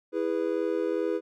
triangle chord, E major, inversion none, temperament just, 329.6 / 412 / 494.4 Hz, E4 / G#4 / B4, 0 / -14 / +2 cents, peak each -28 dBFS, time 0.12-1.21 s, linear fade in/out 50 ms, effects none

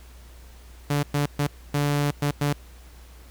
sawtooth tone bursts at uneven times, 144.8 Hz, D3, 24 cents flat, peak -17 dBFS, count 6, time 0.9-1.03 / 1.14-1.26 / 1.39-1.47 / 1.74-2.11 / 2.22-2.31 / 2.41-2.53 s, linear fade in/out 5 ms, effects added 60 Hz sine -44 dBFS peak until 3.3 s + pink hiss -53 dBFS RMS until 3.3 s

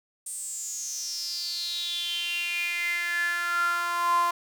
sawtooth tone with high-pass filter sweep, 346.2 Hz, F4, 15 cents flat, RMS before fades -29 dBFS, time 0.26-4.31 s, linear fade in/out 5 ms, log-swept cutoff 8800 to 950 Hz, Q 9.1, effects none

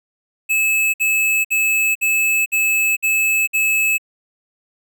square tone bursts, 2600 Hz, E7, 24 cents flat, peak -15 dBFS, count 7, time 0.49-3.982 s, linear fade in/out 20 ms, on 450 ms, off 57 ms, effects none

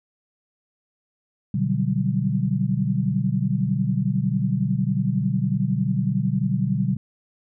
sine chord, G major seventh, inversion first, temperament equal, 123.47 / 146.83 / 185 / 196 Hz, B2 / D3 / F#3 / G3, 0 / 0 / 0 / 0 cents, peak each -25 dBFS, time 1.54-6.97 s, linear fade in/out 5 ms, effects none

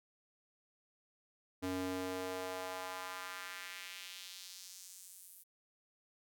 square tone with high-pass filter sweep, 92.5 Hz, F#2, in tune, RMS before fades -44 dBFS, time 1.62-5.44 s, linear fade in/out 20 ms, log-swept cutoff 220 to 12000 Hz, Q 1.5, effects none

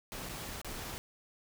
pink noise with dropouts, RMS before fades -42 dBFS, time 0.12-0.98 s, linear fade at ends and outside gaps 0 ms, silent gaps 0.289-0.294 / 0.615-0.646 s, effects none

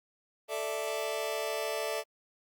sawtooth chord, A suspended fourth, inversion none, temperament just, 440 / 586.7 / 660 Hz, A4 / D5 / E5, 0 / -2 / +2 cents, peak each -32 dBFS, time 0.48-2.04 s, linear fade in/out 50 ms, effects Opus 32 kbps

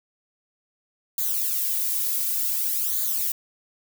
violet noise with flanger, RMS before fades -25 dBFS, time 1.18-3.32 s, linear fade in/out 2 ms, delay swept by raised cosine 0.36 to 2.56 ms, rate 0.55 Hz, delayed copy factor -0.75, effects none

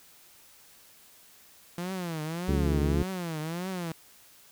sawtooth tone with vibrato, 170.4 Hz, F3, 42 cents flat, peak -28 dBFS, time 1.78-3.92 s, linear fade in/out 2 ms, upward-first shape triangle, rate 1.7 Hz, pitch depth 210 cents each way
harmonic tone, 71 Hz, C#2, 42 cents sharp, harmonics 1 / 2 / 3 / 4 / 5 / 6, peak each -27 / -30 / -32 / -33 / -34 / -35 dBFS, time 2.48-3.03 s, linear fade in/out 5 ms
effects white hiss -56 dBFS RMS until 4.51 s

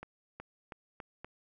accelerating click train, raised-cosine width 0.5 ms, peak -28 dBFS, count 5, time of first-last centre 0.03-1.246 s, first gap 370 ms, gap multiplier 0.87, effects none

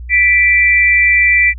sine tone pair together, 1972 / 2345 Hz, B6 / D7, -3 / -3 cents, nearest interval minor third, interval 300 cents, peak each -10 dBFS, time 0.09-1.54 s, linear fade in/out 50 ms, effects added 60 Hz sine -25 dBFS peak until 1.58 s

